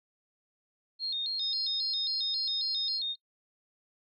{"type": "tone with vibrato", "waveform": "sine", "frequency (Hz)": 3951, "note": "B7", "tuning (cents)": 0, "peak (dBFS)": -30, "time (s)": [0.99, 3.16], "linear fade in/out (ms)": 50, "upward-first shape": "square", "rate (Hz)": 3.7, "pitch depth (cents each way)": 120}
{"type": "tone", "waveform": "sine", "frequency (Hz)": 5110, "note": "D#8", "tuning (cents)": 45, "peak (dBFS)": -33, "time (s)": [1.38, 3], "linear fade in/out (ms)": 50}
{"effects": ["noise-tail reverb RT60 0.1 s tail -25 dB re dry"]}